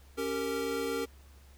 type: chord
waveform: square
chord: G diminished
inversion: second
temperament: equal with one note detuned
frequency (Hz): 277.2 / 392 / 460.3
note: Db4 / G4 / Bb4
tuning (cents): 0 / 0 / -22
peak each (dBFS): -38 / -38 / -34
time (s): 0.17-1.06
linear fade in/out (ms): 20
effects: added 69 Hz sine -53 dBFS peak until 1.57 s + pink hiss -62 dBFS RMS until 1.57 s